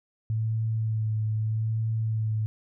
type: tone with vibrato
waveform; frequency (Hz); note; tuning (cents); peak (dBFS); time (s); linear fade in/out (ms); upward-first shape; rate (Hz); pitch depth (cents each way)
sine; 110; A2; 0; -24; 0.3-2.46; 0; sine; 0.8; 23
effects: none